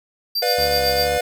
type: tone with tremolo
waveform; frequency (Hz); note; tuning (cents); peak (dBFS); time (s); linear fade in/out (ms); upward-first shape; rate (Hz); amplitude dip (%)
square; 4699; D8; 0; -18; 0.35-1.08; 5; triangle; 8; 90
type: chord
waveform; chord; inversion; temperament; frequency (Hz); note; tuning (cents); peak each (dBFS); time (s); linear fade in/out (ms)
square; B diminished; none; just; 493.9 / 592.7 / 711.2; B4 / D5 / F5; 0 / +16 / +31; -22 / -26 / -23; 0.42-1.21; 5
type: tone with vibrato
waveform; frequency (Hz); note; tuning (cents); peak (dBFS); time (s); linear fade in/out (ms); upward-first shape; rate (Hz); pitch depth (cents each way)
sawtooth; 70.4; C#2; +27; -25; 0.58-1.18; 5; square; 2.5; 56
effects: none